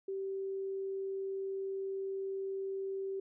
sine tone, 387.7 Hz, G4, 19 cents flat, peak -35 dBFS, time 0.08-3.2 s, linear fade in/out 5 ms, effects none

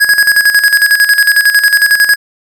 square tone with tremolo, 1661.2 Hz, G#6, in tune, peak -4 dBFS, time 0-2.16 s, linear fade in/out 20 ms, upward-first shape square, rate 11 Hz, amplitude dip 65%, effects none

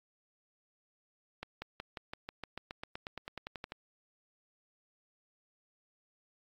accelerating click train, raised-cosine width 0.3 ms, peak -24 dBFS, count 19, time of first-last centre 1.43-3.721 s, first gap 190 ms, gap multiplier 0.95, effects AAC 48 kbps

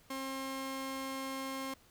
sawtooth tone pair together, 267.4 / 534.8 Hz, C4 / C5, +38 / +38 cents, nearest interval octave, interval 1200 cents, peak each -36 / -35 dBFS, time 0.1-1.74 s, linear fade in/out 5 ms, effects pink hiss -64 dBFS RMS until 1.9 s

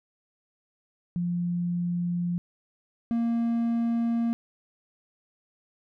sine / triangle tone pair in turn, 174.61 / 232.6 Hz, F3 / A#3, 0 / -4 cents, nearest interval perfect fourth, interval 496 cents, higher second, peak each -25 / -21 dBFS, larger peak second, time 1.16-2.38 / 3.11-4.33 s, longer neither, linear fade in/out 0 ms, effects none

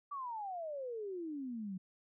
sine exponential sweep, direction down, 1174 to 180.8 Hz, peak -39 dBFS, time 0.11-1.78 s, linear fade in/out 10 ms, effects none

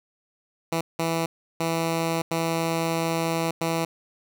10% pulse tone bursts at uneven times, 164.81 Hz, E3, in tune, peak -15 dBFS, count 5, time 0.72-0.81 / 0.99-1.26 / 1.6-2.22 / 2.31-3.51 / 3.61-3.85 s, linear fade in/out 5 ms, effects none

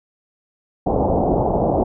white low-pass noise, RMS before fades -18 dBFS, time 0.86-1.84 s, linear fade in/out 10 ms, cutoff 820 Hz, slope 48 dB/octave, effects none

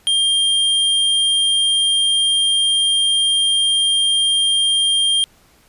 square tone, 3199 Hz, G7, 34 cents sharp, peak -14 dBFS, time 0.07-5.24 s, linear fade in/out 0 ms, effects pink hiss -53 dBFS RMS until 5.68 s + resampled to 32000 Hz

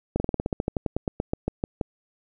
slowing click train, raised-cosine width 2 ms, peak -11 dBFS, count 19, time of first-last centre 0.16-1.812 s, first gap 40 ms, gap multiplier 1.09, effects none

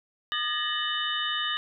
sine tone cluster, 1218 / 1715 / 1867 / 2986 / 3658 Hz, D#6 / A6 / A#6 / F#7 / A#7, -37 / -45 / +2 / +15 / -33 cents, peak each -33 / -35 / -36 / -30 / -33 dBFS, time 0.32-1.57 s, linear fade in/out 0 ms, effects none

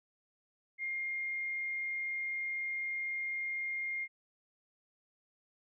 sine tone, 2122 Hz, C7, 24 cents sharp, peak -34 dBFS, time 0.78-4.08 s, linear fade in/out 50 ms, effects none

